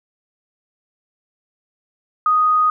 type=tone; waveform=sine; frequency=1244.5 Hz; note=D#6; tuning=in tune; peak=-12 dBFS; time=2.26-2.7 s; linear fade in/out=2 ms; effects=none